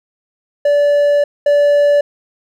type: tone pair in turn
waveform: triangle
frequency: 579 / 579 Hz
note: D5 / D5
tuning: -25 / -25 cents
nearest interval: unison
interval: 0 cents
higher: neither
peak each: -7 / -6 dBFS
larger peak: second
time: 0.65-1.24 / 1.46-2.01 s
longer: first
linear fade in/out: 5 ms
effects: none